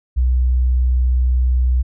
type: tone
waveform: sine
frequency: 62.6 Hz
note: B1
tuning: 24 cents sharp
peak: -12 dBFS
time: 0.16-1.83 s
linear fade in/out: 20 ms
effects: none